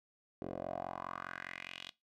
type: tone with band-pass filter sweep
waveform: 10% pulse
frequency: 44.88 Hz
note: F1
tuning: 48 cents sharp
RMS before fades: -44 dBFS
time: 0.42-1.91 s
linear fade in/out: 0 ms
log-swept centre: 420 to 3500 Hz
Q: 3.8
effects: noise-tail reverb RT60 0.2 s tail -20 dB re dry